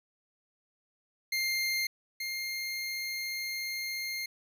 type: tone pair in turn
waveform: 25% pulse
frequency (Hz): 2109 / 2119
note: C7 / C7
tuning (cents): +13 / +21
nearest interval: unison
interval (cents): 8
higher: second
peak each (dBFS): -25 / -30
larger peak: first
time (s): 1.32-1.87 / 2.2-4.26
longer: second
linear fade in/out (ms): 5
effects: none